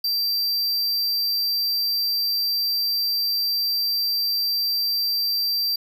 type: tone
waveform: square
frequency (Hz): 4699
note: D8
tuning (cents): 0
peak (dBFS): -21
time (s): 0.04-5.76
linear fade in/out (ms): 5
effects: none